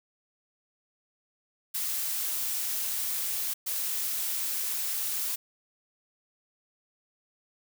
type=noise bursts at uneven times; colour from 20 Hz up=blue; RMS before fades=-31 dBFS; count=2; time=1.74-3.54 / 3.66-5.36 s; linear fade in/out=10 ms; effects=none